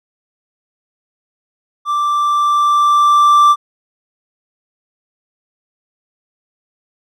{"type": "tone with level ramp", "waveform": "triangle", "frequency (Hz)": 1174.7, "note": "D6", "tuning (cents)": 0, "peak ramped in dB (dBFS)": [-12, -3], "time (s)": [1.85, 3.56], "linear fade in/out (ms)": 50, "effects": []}